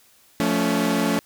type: chord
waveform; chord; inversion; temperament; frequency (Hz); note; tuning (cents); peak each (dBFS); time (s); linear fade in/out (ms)
sawtooth; F augmented; none; equal with one note detuned; 174.61 / 220 / 281.9; F3 / A3 / C#4; 0 / 0 / +29; -22 / -19 / -19; 0.4-1.19; 0
effects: white hiss -56 dBFS RMS until 1.25 s